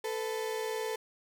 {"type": "tone pair together", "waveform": "35% pulse", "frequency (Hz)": [440, 499.5], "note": ["A4", "B4"], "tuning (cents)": [0, 20], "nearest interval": "major second", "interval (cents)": 220, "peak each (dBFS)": [-32, -37], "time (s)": [0.04, 0.96], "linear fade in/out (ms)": 5, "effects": []}